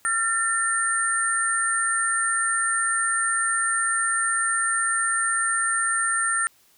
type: tone cluster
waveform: sine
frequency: 1374 / 1796 / 8940 Hz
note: F6 / A6 / C#9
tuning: -29 / +35 / +14 cents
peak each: -25 dBFS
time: 0.05-6.47 s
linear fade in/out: 0 ms
effects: white hiss -59 dBFS RMS until 6.77 s